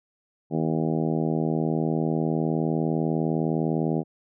harmonic tone, 79.9 Hz, D#2, 47 cents sharp, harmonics 2 / 3 / 4 / 5 / 6 / 7 / 8 / 9 / 10, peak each -26 / -28 / -29 / -31 / -35 / -38 / -37 / -38 / -40 dBFS, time 0.5-4.04 s, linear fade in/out 50 ms, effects none

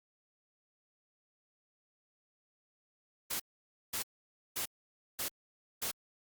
white noise bursts, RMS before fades -36 dBFS, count 5, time 3.3-5.915 s, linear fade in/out 10 ms, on 99 ms, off 530 ms, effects Opus 48 kbps

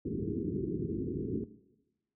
white low-pass noise, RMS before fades -34 dBFS, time 0.05-1.44 s, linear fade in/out 5 ms, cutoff 420 Hz, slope 96 dB/octave, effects noise-tail reverb RT60 1.0 s tail -17 dB re dry + high-pass 80 Hz 12 dB/octave

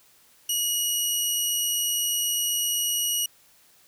15% pulse tone, 2903 Hz, F#7, 34 cents flat, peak -16 dBFS, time 0.49-3.26 s, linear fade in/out 5 ms, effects white hiss -58 dBFS RMS until 3.87 s

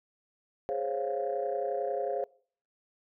sine chord, Db major seventh, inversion second, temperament equal, 415.3 / 523.3 / 554.4 / 698.5 Hz, Ab4 / C5 / Db5 / F5, 0 / 0 / 0 / 0 cents, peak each -34 dBFS, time 0.69-2.24 s, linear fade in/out 0 ms, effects noise-tail reverb RT60 0.5 s tail -23 dB re dry + tanh soft clip ceiling -21 dBFS

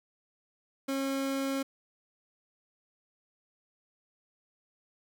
30% pulse tone, 271.6 Hz, C#4, 35 cents flat, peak -27 dBFS, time 0.88-1.63 s, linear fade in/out 10 ms, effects none

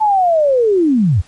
sine linear sweep, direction down, 880 to 73 Hz, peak -9 dBFS, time 0-1.22 s, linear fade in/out 20 ms, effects pink hiss -47 dBFS RMS until 1.27 s + MP3 48 kbps

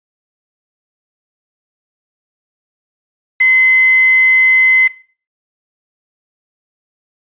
sine tone with quantisation, 2050 Hz, C7, 36 cents flat, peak -6 dBFS, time 3.4-4.88 s, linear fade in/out 10 ms, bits 4, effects noise-tail reverb RT60 0.4 s tail -18 dB re dry + resampled to 8000 Hz

